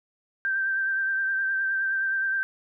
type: tone with vibrato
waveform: sine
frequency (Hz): 1568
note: G6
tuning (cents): 0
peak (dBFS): -23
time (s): 0.45-2.43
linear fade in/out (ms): 0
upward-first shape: triangle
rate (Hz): 9.6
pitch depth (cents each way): 31
effects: none